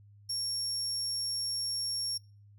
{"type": "tone", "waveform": "35% pulse", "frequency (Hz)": 5520, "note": "F8", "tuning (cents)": -21, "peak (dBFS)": -29, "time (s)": [0.29, 2.18], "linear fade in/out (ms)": 10, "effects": ["noise-tail reverb RT60 0.4 s tail -25 dB re dry", "added 102 Hz sine -54 dBFS peak until 2.58 s"]}